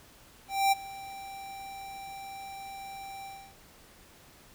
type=tone with ADSR envelope; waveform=square; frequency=784 Hz; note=G5; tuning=in tune; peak=-21 dBFS; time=0.48-3.56 s; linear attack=240 ms; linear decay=20 ms; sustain=-20 dB; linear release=310 ms; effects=pink hiss -56 dBFS RMS until 4.54 s